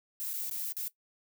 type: noise with dropouts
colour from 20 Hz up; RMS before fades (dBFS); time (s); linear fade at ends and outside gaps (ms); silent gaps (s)
violet; -36; 0.2-0.88; 0; 0.333-0.338 / 0.496-0.511 / 0.722-0.767
effects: noise-tail reverb RT60 0.1 s tail -17 dB re dry